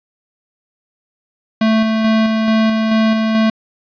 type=tone with tremolo; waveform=square; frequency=220.7 Hz; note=A3; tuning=5 cents sharp; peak=-11 dBFS; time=1.61-3.5 s; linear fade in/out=5 ms; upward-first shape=square; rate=2.3 Hz; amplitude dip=30%; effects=resampled to 11025 Hz + 7-bit